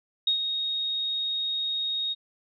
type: tone with ADSR envelope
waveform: sine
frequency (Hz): 3739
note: A#7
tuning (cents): +4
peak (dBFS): -19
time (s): 0.27-2.15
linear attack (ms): 4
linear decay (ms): 100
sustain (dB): -7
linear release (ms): 31
effects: none